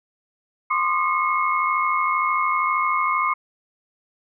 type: tone cluster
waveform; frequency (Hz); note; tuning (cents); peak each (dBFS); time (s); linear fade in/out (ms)
sine; 1044 / 1117 / 1219 / 2176; C6 / C#6 / D#6 / C#7; -4 / +13 / -36 / -33; -23 / -29 / -22 / -25; 0.7-3.34; 10
effects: none